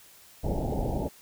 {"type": "low-pass noise", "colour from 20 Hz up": "pink", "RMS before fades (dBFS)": -29, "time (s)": [0.43, 1.09], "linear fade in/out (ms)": 20, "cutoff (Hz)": 860, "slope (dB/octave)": 96, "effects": ["white hiss -54 dBFS RMS until 1.21 s"]}